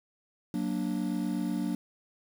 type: chord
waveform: triangle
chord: Gb augmented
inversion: none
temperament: equal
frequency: 185 / 233.1 / 293.7 Hz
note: Gb3 / Bb3 / D4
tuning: 0 / 0 / 0 cents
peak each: -31 dBFS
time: 0.54-1.75 s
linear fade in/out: 2 ms
effects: 8-bit